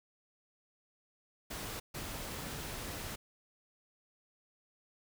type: noise bursts at uneven times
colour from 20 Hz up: pink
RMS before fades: -42 dBFS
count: 2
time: 1.5-1.8 / 1.94-3.16 s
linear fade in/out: 10 ms
effects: none